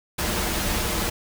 pink noise with comb filter, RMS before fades -25 dBFS, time 0.18-1.1 s, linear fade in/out 10 ms, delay 7.4 ms, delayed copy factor -0.6, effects none

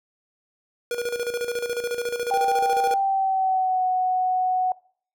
square tone with tremolo, 479.8 Hz, A#4, 50 cents sharp, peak -24 dBFS, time 0.91-2.94 s, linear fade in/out 2 ms, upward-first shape square, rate 14 Hz, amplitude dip 65%
sine tone with pitch glide, 784 to 740 Hz, G5 to F#5, 0 to 0 cents, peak -19 dBFS, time 2.31-4.72 s, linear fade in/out 2 ms, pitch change -100 cents, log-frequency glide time 2.99-3.83 s
effects noise-tail reverb RT60 0.5 s tail -22 dB re dry

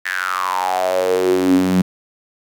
sawtooth tone with high-pass filter sweep, 92.5 Hz, F#2, in tune, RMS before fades -17 dBFS, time 0.05-1.82 s, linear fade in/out 10 ms, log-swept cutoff 1800 to 190 Hz, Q 8.3, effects none

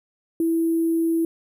sine tone with sample-and-hold, 329.6 Hz, E4, in tune, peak -18 dBFS, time 0.4-1.25 s, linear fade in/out 2 ms, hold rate 11025 Hz, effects none

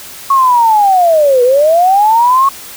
sine linear two-way sweep, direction down then up, 1108.7 to 480 to 1108.7 Hz, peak -5 dBFS, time 0.3-2.49 s, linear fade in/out 5 ms, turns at 1.43 s, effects white hiss -30 dBFS RMS until 2.76 s

